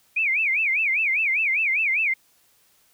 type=tone with vibrato; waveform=sine; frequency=2349 Hz; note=D7; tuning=in tune; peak=-19 dBFS; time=0.16-2.14 s; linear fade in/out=10 ms; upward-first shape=sine; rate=5 Hz; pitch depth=220 cents each way; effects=white hiss -61 dBFS RMS until 2.93 s